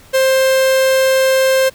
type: tone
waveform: 45% pulse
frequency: 527 Hz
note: C5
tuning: 12 cents sharp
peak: -10 dBFS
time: 0.13-1.7 s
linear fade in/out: 20 ms
effects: pink hiss -44 dBFS RMS until 1.74 s